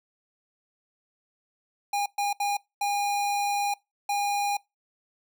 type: tone bursts at uneven times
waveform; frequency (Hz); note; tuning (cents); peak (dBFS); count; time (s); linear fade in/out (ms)
square; 813; G#5; -37; -25; 5; 1.93-2.06 / 2.18-2.33 / 2.4-2.57 / 2.81-3.74 / 4.09-4.57; 5
effects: noise-tail reverb RT60 0.2 s tail -23 dB re dry